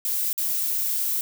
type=noise with dropouts; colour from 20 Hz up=violet; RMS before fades=-25 dBFS; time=0.05-1.21 s; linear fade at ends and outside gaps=1 ms; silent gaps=0.33-0.378 s; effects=none